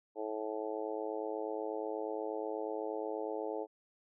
harmonic tone, 108.3 Hz, A2, 27 cents flat, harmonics 3 / 4 / 5 / 6 / 7 / 8, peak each -43 / -39 / -42 / -45 / -47 / -46 dBFS, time 0.15-3.67 s, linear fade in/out 50 ms, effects none

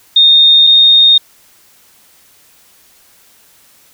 sine tone pair in turn, 3674 / 3688 Hz, A#7 / A#7, -26 / -19 cents, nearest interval unison, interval 7 cents, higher second, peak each -3 dBFS, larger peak neither, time 0.16-0.67 / 0.67-1.18 s, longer neither, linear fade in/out 5 ms, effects white hiss -47 dBFS RMS until 3.93 s

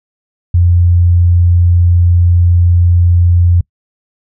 sine tone, 87.31 Hz, F2, in tune, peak -5 dBFS, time 0.54-3.61 s, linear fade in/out 5 ms, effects noise-tail reverb RT60 0.1 s tail -25 dB re dry

